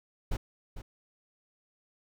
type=noise with echo; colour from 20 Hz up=brown; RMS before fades=-28 dBFS; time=0.31-0.37 s; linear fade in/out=10 ms; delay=450 ms; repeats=1; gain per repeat=-11 dB; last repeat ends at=0.82 s; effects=none